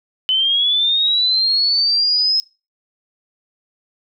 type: linear sweep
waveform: sine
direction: up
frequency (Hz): 3018 to 5160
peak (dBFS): -13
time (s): 0.29-2.4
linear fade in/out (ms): 0
effects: noise-tail reverb RT60 0.3 s tail -25 dB re dry